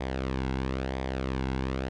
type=tone with flanger; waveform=sawtooth; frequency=65.6 Hz; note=C2; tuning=5 cents sharp; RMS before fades=-31 dBFS; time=0-1.89 s; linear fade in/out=10 ms; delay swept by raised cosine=0.71 to 1.67 ms; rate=1 Hz; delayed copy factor=-0.55; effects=low-pass 4000 Hz 12 dB/octave